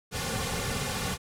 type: noise with comb filter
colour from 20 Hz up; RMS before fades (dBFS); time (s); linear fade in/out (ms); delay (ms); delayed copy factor
pink; -31; 0.11-1.18; 50; 3.1; -0.9
effects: low-pass 11000 Hz 12 dB/octave